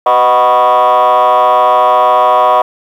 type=tone with frequency modulation; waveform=sine; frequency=863 Hz; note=A5; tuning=34 cents flat; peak=-3 dBFS; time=0.06-2.62 s; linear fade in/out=5 ms; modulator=120 Hz; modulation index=2.5; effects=tanh soft clip ceiling -4 dBFS + 7-bit